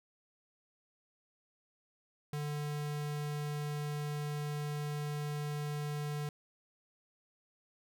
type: tone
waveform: square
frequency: 147.8 Hz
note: D3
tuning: 11 cents sharp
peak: -36 dBFS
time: 2.33-6.29 s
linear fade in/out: 2 ms
effects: none